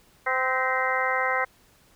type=harmonic tone with a mistuned harmonic; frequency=258.5 Hz; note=C4; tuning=21 cents flat; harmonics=2 / 3 / 4 / 5 / 6 / 7 / 8; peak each=-30 / -30 / -30 / -30 / -30 / -30 / -30 dBFS; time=0.26-1.45 s; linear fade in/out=10 ms; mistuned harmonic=7; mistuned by=+69 cents; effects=pink hiss -59 dBFS RMS until 1.95 s